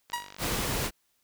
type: click train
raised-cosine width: 0.2 ms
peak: -26 dBFS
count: 27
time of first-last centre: 0.1-0.63 s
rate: 49.1 Hz
type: tone with exponential decay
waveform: sawtooth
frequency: 959 Hz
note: A#5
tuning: 49 cents sharp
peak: -23 dBFS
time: 0.13-0.36 s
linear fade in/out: 5 ms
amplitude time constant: 50 ms
type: noise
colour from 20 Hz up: pink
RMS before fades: -30 dBFS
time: 0.38-0.91 s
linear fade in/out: 50 ms
effects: white hiss -72 dBFS RMS until 1.23 s